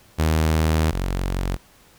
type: tone pair in turn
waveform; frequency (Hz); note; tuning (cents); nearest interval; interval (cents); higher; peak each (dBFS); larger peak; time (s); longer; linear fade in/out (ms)
sawtooth; 79 / 45.77; D#2 / F#1; +27 / -18; major sixth; 945; first; -13 / -18; first; 0.18-0.92 / 0.92-1.57; first; 20
effects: pink hiss -53 dBFS RMS until 1.98 s